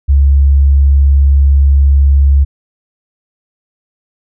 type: tone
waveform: sine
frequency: 69.5 Hz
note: C#2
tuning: 5 cents sharp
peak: -4 dBFS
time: 0.08-2.45 s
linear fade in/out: 20 ms
effects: none